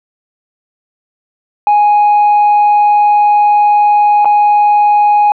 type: tone with dropouts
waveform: sine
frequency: 830.6 Hz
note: G#5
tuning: in tune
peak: -3 dBFS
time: 1.67-5.32 s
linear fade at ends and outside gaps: 1 ms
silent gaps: 4.247-4.255 s
effects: tanh soft clip ceiling -4 dBFS